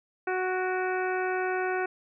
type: harmonic tone with a mistuned harmonic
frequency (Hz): 370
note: F#4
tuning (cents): 0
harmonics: 1 / 2 / 3 / 4 / 5 / 6 / 7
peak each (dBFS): -29 / -32 / -39 / -33 / -39 / -42 / -44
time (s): 0.27-1.86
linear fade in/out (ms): 5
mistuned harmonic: 6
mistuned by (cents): +54
effects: none